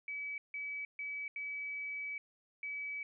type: tone bursts at uneven times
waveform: sine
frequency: 2287 Hz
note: D7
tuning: 47 cents flat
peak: -38 dBFS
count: 5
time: 0.08-0.38 / 0.54-0.85 / 0.99-1.28 / 1.36-2.18 / 2.63-3.03 s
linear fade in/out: 2 ms
effects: none